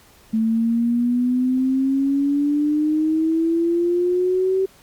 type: exponential sweep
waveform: sine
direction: up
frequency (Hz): 220 to 384.4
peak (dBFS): -16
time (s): 0.33-4.66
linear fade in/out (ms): 10
effects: pink hiss -51 dBFS RMS until 4.82 s + Opus 48 kbps